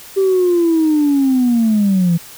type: linear sweep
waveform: sine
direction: down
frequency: 392 to 164.81 Hz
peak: -9 dBFS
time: 0.16-2.18 s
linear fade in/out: 20 ms
effects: tanh soft clip ceiling -7 dBFS + white hiss -37 dBFS RMS until 2.37 s